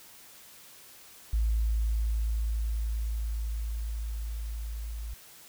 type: tone with level ramp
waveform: sine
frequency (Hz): 55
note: A1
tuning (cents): 0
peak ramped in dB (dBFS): -23 to -34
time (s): 1.33-5.14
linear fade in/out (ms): 5
effects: white hiss -52 dBFS RMS until 5.48 s